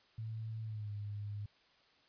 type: tone with pitch glide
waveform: sine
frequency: 111.2 to 103.16 Hz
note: A2 to G#2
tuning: +19 to -11 cents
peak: -39 dBFS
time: 0.18-1.46 s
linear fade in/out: 5 ms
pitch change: -130 cents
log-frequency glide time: 0.63-0.91 s
effects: white hiss -68 dBFS RMS until 2.08 s + resampled to 11025 Hz